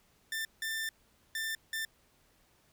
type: tone bursts at uneven times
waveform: sawtooth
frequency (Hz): 1784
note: A6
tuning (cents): +23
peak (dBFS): -30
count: 4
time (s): 0.32-0.45 / 0.62-0.89 / 1.35-1.55 / 1.73-1.85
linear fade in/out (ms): 2
effects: pink hiss -68 dBFS RMS until 2.72 s